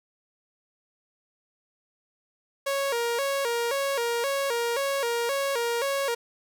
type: tone with vibrato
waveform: sawtooth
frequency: 510 Hz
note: C5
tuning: 44 cents flat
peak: -21 dBFS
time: 2.66-6.15 s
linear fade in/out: 10 ms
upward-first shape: square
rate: 1.9 Hz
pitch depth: 140 cents each way
effects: none